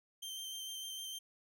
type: tone with vibrato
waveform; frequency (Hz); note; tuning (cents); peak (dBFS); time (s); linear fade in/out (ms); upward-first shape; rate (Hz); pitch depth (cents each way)
sawtooth; 3136; G7; 0; -39; 0.22-1.19; 10; square; 6.6; 13
effects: none